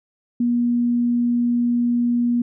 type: tone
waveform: sine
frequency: 240 Hz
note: B3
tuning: 49 cents flat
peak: -16 dBFS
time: 0.4-2.42 s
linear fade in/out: 5 ms
effects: none

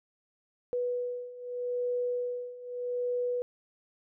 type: beating tone pair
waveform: sine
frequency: 490.5 / 491.31 Hz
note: B4 / B4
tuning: -12 / -9 cents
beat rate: 0.81 Hz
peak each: -35 / -32 dBFS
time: 0.73-3.42 s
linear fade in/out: 0 ms
effects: none

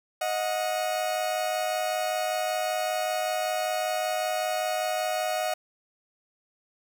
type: tone pair together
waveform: 40% pulse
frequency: 624.8 / 730 Hz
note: D#5 / F#5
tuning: +7 / -24 cents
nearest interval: minor third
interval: 269 cents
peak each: -28 dBFS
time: 0.21-5.54 s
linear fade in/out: 5 ms
effects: none

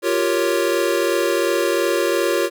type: chord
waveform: square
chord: G half-diminished seventh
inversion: third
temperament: equal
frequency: 349.2 / 392 / 466.2 / 554.4 Hz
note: F4 / G4 / Bb4 / Db5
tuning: 0 / 0 / 0 / 0 cents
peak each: -22 / -24 / -24 / -23 dBFS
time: 0.02-2.5 s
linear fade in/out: 50 ms
effects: none

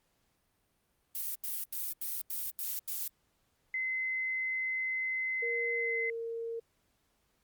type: noise bursts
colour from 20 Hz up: violet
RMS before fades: -36 dBFS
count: 7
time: 1.15-3.078 s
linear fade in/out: 0 ms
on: 200 ms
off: 88 ms
type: tone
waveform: sine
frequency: 2052 Hz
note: C7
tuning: 34 cents flat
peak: -31 dBFS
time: 3.74-6.1 s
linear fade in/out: 2 ms
type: tone with pitch glide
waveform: sine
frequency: 469.9 to 459.7 Hz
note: A#4 to A#4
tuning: +14 to -24 cents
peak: -35 dBFS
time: 5.42-6.6 s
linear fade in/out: 10 ms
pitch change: -38 cents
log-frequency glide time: 5.74-6 s
effects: pink hiss -75 dBFS RMS until 7.43 s + Opus 48 kbps

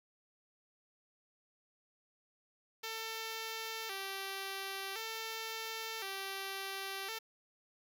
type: tone with vibrato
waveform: 5% pulse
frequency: 417.1 Hz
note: G#4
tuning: 7 cents sharp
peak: -28 dBFS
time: 2.83-7.19 s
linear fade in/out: 10 ms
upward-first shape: square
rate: 0.47 Hz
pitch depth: 120 cents each way
effects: none

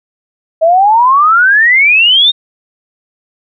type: exponential sweep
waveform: sine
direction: up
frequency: 631 to 3729 Hz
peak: -4 dBFS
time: 0.61-2.32 s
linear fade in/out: 20 ms
effects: none

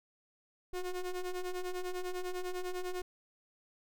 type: ring-modulated tone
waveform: square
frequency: 180 Hz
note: F#3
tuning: 47 cents flat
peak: -33 dBFS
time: 0.73-3.02 s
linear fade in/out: 5 ms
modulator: 185 Hz
effects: none

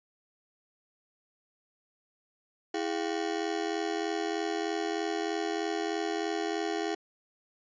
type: ring-modulated tone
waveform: 30% pulse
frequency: 370.1 Hz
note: F#4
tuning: in tune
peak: -24 dBFS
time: 2.74-6.95 s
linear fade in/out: 5 ms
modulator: 41.6 Hz
effects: resampled to 16000 Hz

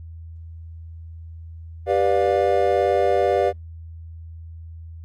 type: chord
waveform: triangle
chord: G dominant seventh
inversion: none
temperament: just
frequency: 392 / 490 / 588 / 705.6 Hz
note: G4 / B4 / D5 / F5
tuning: 0 / -14 / +2 / +18 cents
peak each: -20 dBFS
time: 1.86-3.53 s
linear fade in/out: 50 ms
effects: added 82 Hz sine -35 dBFS peak until 5.04 s + Opus 48 kbps

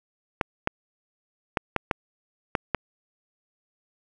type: clicks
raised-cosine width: 0.5 ms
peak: -7 dBFS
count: 7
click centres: 0.412 / 0.674 / 1.572 / 1.763 / 1.912 / 2.552 / 2.747 s
effects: none

